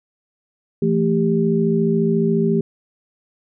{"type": "tone cluster", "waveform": "sine", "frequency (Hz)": [167.9, 222.1, 395.9], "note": ["E3", "A3", "G4"], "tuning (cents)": [32, 16, 17], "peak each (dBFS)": -19, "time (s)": [0.82, 2.61], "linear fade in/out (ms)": 5, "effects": []}